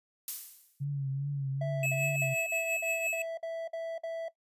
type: noise with exponential decay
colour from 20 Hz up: violet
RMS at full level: -31 dBFS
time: 0.28-0.84 s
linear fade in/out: 1 ms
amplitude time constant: 120 ms
type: tone with vibrato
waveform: sine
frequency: 139 Hz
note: C#3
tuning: 5 cents sharp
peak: -30 dBFS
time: 0.8-2.35 s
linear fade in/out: 20 ms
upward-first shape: triangle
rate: 2.5 Hz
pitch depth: 63 cents each way
type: tone bursts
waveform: triangle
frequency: 659.3 Hz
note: E5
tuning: in tune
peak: -31 dBFS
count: 9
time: 1.61-4.284 s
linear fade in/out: 5 ms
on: 250 ms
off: 53 ms
type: tone with tremolo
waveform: square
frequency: 2593 Hz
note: E7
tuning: 29 cents flat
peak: -29 dBFS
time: 1.83-3.22 s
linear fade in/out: 2 ms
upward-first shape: triangle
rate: 5.8 Hz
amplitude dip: 60%
effects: noise-tail reverb RT60 0.1 s tail -17 dB re dry + resampled to 32000 Hz